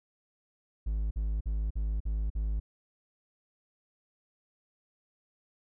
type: tone bursts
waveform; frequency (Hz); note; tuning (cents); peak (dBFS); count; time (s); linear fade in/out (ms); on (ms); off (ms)
triangle; 52.9; G#1; +33; -26; 6; 0.86-2.6; 10; 250; 48
effects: none